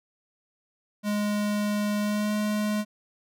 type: tone with pitch glide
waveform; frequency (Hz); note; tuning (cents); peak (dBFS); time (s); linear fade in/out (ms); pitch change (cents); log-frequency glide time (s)
square; 207.7 to 210.5; G#3 to G#3; 0 to +24; -25; 1.03-2.85; 50; +24; 2-2.34
effects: none